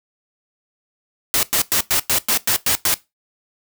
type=noise bursts; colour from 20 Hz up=white; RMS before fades=-17 dBFS; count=9; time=1.34-2.941 s; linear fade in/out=0 ms; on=89 ms; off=100 ms; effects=noise-tail reverb RT60 0.2 s tail -18 dB re dry